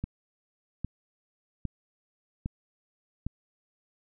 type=click train; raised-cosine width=5 ms; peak=-19 dBFS; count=5; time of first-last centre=0.04-3.266 s; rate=1.24 Hz; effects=none